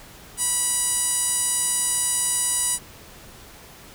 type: tone with band-pass filter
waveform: sawtooth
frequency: 977 Hz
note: B5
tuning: 19 cents flat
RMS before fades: -23 dBFS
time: 0.37-2.79 s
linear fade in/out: 50 ms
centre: 9200 Hz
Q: 4.9
effects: pink hiss -45 dBFS RMS until 3.94 s